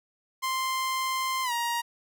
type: tone with pitch glide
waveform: sawtooth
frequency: 1046.5 to 943.2 Hz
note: C6 to A#5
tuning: 0 to +20 cents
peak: -23 dBFS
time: 0.42-1.82 s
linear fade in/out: 20 ms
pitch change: -180 cents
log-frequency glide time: 1.43-1.52 s
effects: none